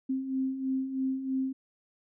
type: beating tone pair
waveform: sine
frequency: 261.6 / 264.7 Hz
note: C4 / C4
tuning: 0 / +20 cents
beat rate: 3.1 Hz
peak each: -36 / -29 dBFS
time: 0.09-1.53 s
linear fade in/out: 10 ms
effects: none